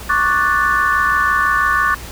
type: chord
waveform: sine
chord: D major seventh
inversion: third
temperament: equal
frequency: 1108.7 / 1174.7 / 1480 / 1760 Hz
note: C#6 / D6 / F#6 / A6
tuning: 0 / 0 / 0 / 0 cents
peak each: -18 dBFS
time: 0.09-1.95 s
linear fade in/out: 10 ms
effects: added 60 Hz sine -33 dBFS peak until 2.11 s + pink hiss -33 dBFS RMS until 2.11 s